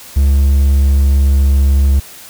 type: tone with pitch glide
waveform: triangle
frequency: 69.3 to 68.82 Hz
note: C#2 to C#2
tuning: 0 to -12 cents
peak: -5 dBFS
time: 0.16-2 s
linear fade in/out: 10 ms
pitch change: -12 cents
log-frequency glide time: 0.47-1.49 s
effects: white hiss -35 dBFS RMS until 2.29 s